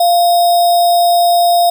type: tone with sample-and-hold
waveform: sine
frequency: 695 Hz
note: F5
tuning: 9 cents flat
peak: -7 dBFS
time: 0-1.7 s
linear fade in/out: 5 ms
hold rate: 4410 Hz
effects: none